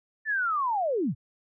sine linear sweep, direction down, 1791 to 92.7 Hz, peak -24 dBFS, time 0.25-1.15 s, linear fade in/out 50 ms, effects none

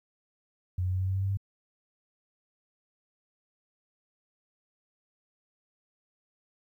sine tone with pitch steps, 90.8 / 91.86 / 92.92 / 94 / 95.09 / 96.2 / 97.32 / 98.45 Hz, F#2 / F#2 / F#2 / F#2 / F#2 / G2 / G2 / G2, -32 / -12 / +8 / +28 / +48 / -32 / -12 / +8 cents, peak -26 dBFS, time 0.78-1.372 s, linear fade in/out 5 ms, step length 74 ms, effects 11-bit

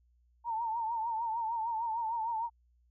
sine tone with vibrato, 910 Hz, A#5, 42 cents flat, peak -31 dBFS, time 0.44-2.5 s, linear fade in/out 50 ms, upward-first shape triangle, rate 6.6 Hz, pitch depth 92 cents each way, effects added 60 Hz sine -65 dBFS peak until 2.9 s

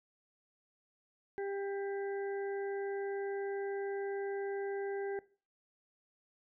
harmonic tone, 397 Hz, G4, 22 cents sharp, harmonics 1 / 2 / 4 / 5, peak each -36 / -45 / -49 / -53 dBFS, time 1.38-5.19 s, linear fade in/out 0 ms, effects noise-tail reverb RT60 0.4 s tail -20 dB re dry

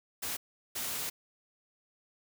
white noise bursts at uneven times, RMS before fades -36 dBFS, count 2, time 0.22-0.37 / 0.75-1.1 s, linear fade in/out 10 ms, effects none

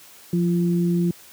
sine tone pair together, 174.61 / 343.6 Hz, F3 / F4, 0 / -28 cents, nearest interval octave, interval 1172 cents, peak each -18 / -25 dBFS, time 0.33-1.11 s, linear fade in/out 2 ms, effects white hiss -47 dBFS RMS until 1.32 s + high-pass 80 Hz 12 dB/octave

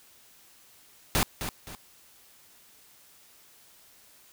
pink noise with echo, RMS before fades -24 dBFS, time 1.15-1.23 s, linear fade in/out 0 ms, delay 260 ms, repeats 2, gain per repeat -9 dB, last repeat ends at 1.75 s, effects white hiss -57 dBFS RMS until 4.32 s

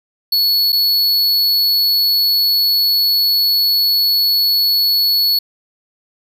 square tone with dropouts, 4400 Hz, C#8, 14 cents flat, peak -12 dBFS, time 0.32-5.39 s, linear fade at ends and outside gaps 5 ms, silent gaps 0.722-0.727 s, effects none

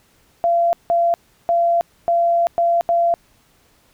sine tone bursts at uneven times, 684 Hz, F5, 36 cents flat, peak -13 dBFS, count 6, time 0.44-0.73 / 0.9-1.14 / 1.49-1.81 / 2.08-2.47 / 2.58-2.81 / 2.89-3.14 s, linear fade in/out 0 ms, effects pink hiss -57 dBFS RMS until 3.93 s

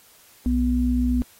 sine tone pair together, 61.9 / 247.2 Hz, B1 / B3, +5 / +2 cents, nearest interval 2 octaves, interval 2397 cents, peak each -22 / -20 dBFS, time 0.46-1.22 s, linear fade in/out 0 ms, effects white hiss -53 dBFS RMS until 1.39 s + AAC 48 kbps

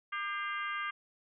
harmonic tone with a mistuned harmonic, 399.3 Hz, G4, 32 cents sharp, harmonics 3 / 4 / 5 / 6 / 7 / 8, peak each -37 / -39 / -40 / -51 / -47 / -50 dBFS, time 0.12-0.91 s, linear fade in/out 10 ms, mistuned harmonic 5, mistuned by +68 cents, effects none

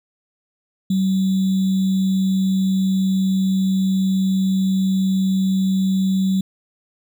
sine tone with sample-and-hold, 190.5 Hz, G3, 49 cents flat, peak -15 dBFS, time 0.9-6.41 s, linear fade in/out 5 ms, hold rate 3675 Hz, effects none

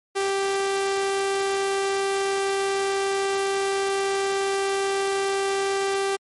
sawtooth tone, 392.1 Hz, G4, in tune, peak -18 dBFS, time 0.15-6.17 s, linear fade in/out 20 ms, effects MP3 48 kbps

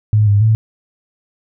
sine tone with pitch steps, 106.6 / 102 / 110.4 Hz, G#2 / G#2 / A2, +46 / -31 / +6 cents, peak -8 dBFS, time 0.13-0.55 s, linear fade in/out 0 ms, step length 140 ms, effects none

